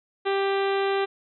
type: harmonic tone with a mistuned harmonic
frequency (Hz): 392.9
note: G4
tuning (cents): +4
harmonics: 1 / 2 / 3 / 4 / 5 / 6 / 7 / 8 / 9 / 10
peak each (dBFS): -23 / -29 / -33 / -35 / -37 / -39 / -40 / -41 / -42 / -43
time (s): 0.25-1.06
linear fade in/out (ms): 20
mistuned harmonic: 6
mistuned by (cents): +17
effects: none